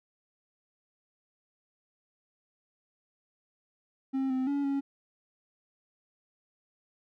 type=tone with pitch steps; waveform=triangle; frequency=267 / 259.5 / 283 / 277.2 Hz; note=C4 / C4 / C#4 / C#4; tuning=+35 / -14 / +36 / 0 cents; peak=-25 dBFS; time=4.13-4.81 s; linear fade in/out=20 ms; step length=170 ms; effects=none